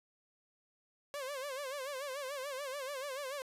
sawtooth tone with vibrato, 548 Hz, C#5, 20 cents flat, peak -35 dBFS, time 1.14-3.42 s, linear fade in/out 0 ms, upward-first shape sine, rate 6.9 Hz, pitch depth 120 cents each way, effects resampled to 32000 Hz + 11-bit

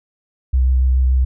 sine tone with vibrato, 64.2 Hz, C2, 32 cents flat, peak -11 dBFS, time 0.53-1.25 s, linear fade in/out 10 ms, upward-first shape triangle, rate 7 Hz, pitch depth 21 cents each way, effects none

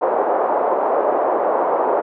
pink band-pass noise, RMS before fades -18 dBFS, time 0.01-2.02 s, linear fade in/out 20 ms, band 440 to 940 Hz, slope 24 dB/octave, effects none

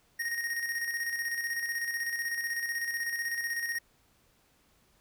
square tone with tremolo, 1864.7 Hz, A#6, in tune, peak -30 dBFS, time 0.19-3.79 s, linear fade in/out 10 ms, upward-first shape square, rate 16 Hz, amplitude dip 45%, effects pink hiss -67 dBFS RMS until 5 s

